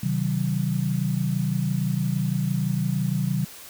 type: chord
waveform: sine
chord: C diminished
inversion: none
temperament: just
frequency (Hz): 130.81 / 156.98 / 188.37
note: C3 / Eb3 / Gb3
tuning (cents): 0 / +16 / +31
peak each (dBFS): -26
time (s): 0.03-3.45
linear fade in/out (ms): 5
effects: white hiss -43 dBFS RMS until 3.69 s